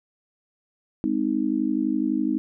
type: chord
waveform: sine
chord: Ab major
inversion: none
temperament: just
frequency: 207.7 / 259.6 / 311.5 Hz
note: Ab3 / C4 / Eb4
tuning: 0 / -13 / +2 cents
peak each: -28 / -25 / -24 dBFS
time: 1.04-2.38 s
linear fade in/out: 0 ms
effects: none